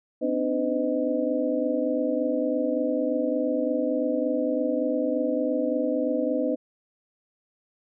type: tone cluster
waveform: sine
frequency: 253.8 / 279.2 / 302.6 / 508 / 624 Hz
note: B3 / C#4 / D#4 / B4 / D#5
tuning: +47 / +13 / -48 / +49 / +5 cents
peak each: -29 / -33 / -28 / -27 / -30 dBFS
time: 0.21-6.56 s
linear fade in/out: 20 ms
effects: none